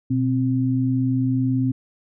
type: tone pair together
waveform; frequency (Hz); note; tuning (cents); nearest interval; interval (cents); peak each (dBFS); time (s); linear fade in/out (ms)
sine; 123.39 / 261.6; B2 / C4; -1 / 0; octave + minor second; 1301; -21 / -20; 0.1-1.72; 10
effects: none